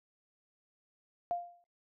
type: tone with exponential decay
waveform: sine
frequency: 698.5 Hz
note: F5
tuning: in tune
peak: -28 dBFS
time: 1.31-1.64 s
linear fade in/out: 0 ms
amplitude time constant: 70 ms
effects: noise-tail reverb RT60 0.3 s tail -25 dB re dry